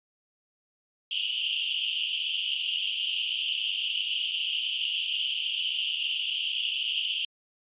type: band-pass noise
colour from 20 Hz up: white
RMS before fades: -30 dBFS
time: 1.11-7.25 s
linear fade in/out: 2 ms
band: 2800 to 3200 Hz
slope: 96 dB/octave
effects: resampled to 8000 Hz